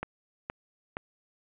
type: click train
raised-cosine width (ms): 0.5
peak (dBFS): -18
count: 3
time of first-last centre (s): 0.03-0.969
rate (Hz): 2.13
effects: resampled to 8000 Hz + 9-bit